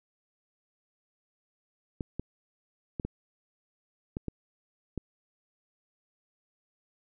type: clicks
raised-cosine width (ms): 3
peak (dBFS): -20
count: 7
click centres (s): 2.008 / 2.196 / 2.998 / 3.05 / 4.169 / 4.283 / 4.977
effects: none